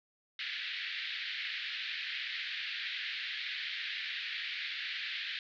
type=band-pass noise; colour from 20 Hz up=pink; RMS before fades=-39 dBFS; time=0.39-5.39 s; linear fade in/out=2 ms; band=1700 to 4200 Hz; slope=48 dB/octave; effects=none